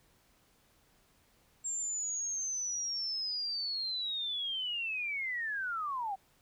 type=linear sweep; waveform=sine; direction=down; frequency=7459 to 747 Hz; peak=-33 dBFS; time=1.64-6.16 s; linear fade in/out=20 ms; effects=pink hiss -68 dBFS RMS until 6.41 s